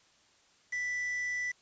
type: tone with quantisation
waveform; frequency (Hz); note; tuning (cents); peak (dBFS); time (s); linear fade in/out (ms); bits
triangle; 1976; B6; 0; -30; 0.72-1.52; 10; 7
effects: white hiss -65 dBFS RMS until 1.61 s + resampled to 16000 Hz